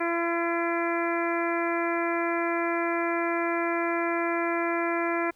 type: harmonic tone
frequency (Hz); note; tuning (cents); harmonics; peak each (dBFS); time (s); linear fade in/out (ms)
338.9; E4; +48; 1 / 2 / 3 / 4 / 5 / 6 / 7; -28 / -31 / -33 / -34 / -35 / -36 / -36; 0-5.31; 10
effects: pink hiss -64 dBFS RMS until 5.35 s